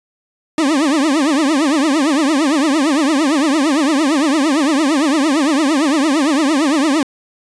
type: tone with vibrato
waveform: 40% pulse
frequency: 293.7 Hz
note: D4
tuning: in tune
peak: -11 dBFS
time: 0.58-7.03 s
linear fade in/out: 2 ms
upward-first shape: triangle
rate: 8.8 Hz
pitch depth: 240 cents each way
effects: resampled to 22050 Hz